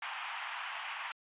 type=band-pass noise; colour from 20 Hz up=pink; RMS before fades=-41 dBFS; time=0.02-1.12 s; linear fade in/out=2 ms; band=800 to 3200 Hz; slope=48 dB/octave; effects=resampled to 8000 Hz